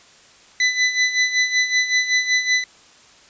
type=tone with tremolo; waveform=sawtooth; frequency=2000 Hz; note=B6; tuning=21 cents sharp; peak=-10 dBFS; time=0.6-2.64 s; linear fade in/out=2 ms; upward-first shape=sine; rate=5.3 Hz; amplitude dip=70%; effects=white hiss -49 dBFS RMS until 3.29 s + resampled to 16000 Hz